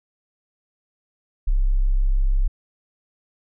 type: tone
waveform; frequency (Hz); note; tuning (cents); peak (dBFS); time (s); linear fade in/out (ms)
sine; 33.2; C1; +26; -15; 1.47-2.48; 10
effects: none